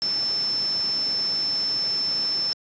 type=tone in noise; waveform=sine; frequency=5300 Hz; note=E8; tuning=9 cents sharp; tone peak=-22 dBFS; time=0.02-2.53 s; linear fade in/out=0 ms; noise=pink; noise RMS=-37 dBFS; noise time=0.02-2.53 s; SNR=+12 dB; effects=high-pass 150 Hz 12 dB/octave + resampled to 16000 Hz